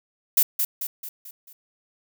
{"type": "noise with echo", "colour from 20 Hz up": "violet", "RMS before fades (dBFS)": -17, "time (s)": [0.37, 0.43], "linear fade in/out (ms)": 5, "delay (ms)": 220, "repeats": 5, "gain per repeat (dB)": -6, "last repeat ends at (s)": 1.53, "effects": []}